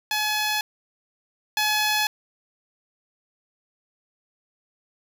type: tone pair in turn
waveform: 10% pulse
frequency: 850 / 850 Hz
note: G#5 / G#5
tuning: +40 / +40 cents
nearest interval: unison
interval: 0 cents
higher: neither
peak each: -14 / -12 dBFS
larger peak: second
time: 0.11-0.61 / 1.57-2.07 s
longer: neither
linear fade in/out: 2 ms
effects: none